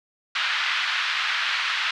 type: band-pass noise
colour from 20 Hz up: pink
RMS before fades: -25 dBFS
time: 0.35-1.91 s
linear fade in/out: 5 ms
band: 1300 to 3900 Hz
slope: 24 dB/octave
effects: none